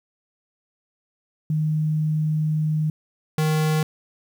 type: tone pair in turn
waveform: sine / square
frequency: 154.6 / 155.46 Hz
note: D#3 / D#3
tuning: -11 / -1 cents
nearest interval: unison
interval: 10 cents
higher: second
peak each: -19 dBFS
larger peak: neither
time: 1.5-2.9 / 3.38-3.83 s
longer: first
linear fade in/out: 2 ms
effects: 9-bit